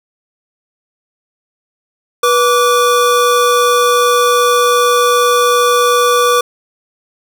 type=tone pair together; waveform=square; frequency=487.9 / 1159.3 Hz; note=B4 / D6; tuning=-21 / -23 cents; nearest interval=octave + minor third; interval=1498 cents; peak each=-12 dBFS; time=2.23-6.41 s; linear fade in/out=5 ms; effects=none